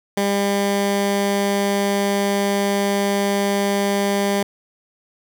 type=tone; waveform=15% pulse; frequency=200 Hz; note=G3; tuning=35 cents sharp; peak=-11 dBFS; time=0.17-4.43 s; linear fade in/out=5 ms; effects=none